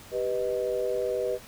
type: chord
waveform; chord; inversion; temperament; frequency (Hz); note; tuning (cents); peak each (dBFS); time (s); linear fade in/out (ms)
sine; G augmented; none; equal; 392 / 493.9 / 622.3; G4 / B4 / D#5; 0 / 0 / 0; -31 / -28 / -32; 0.11-1.39; 50
effects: pink hiss -48 dBFS RMS until 1.47 s